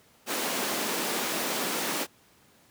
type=high-pass noise; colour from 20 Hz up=pink; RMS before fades=-30 dBFS; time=0.26-2.07 s; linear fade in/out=50 ms; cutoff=220 Hz; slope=24 dB/octave; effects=pink hiss -60 dBFS RMS until 2.7 s + high-pass 100 Hz 12 dB/octave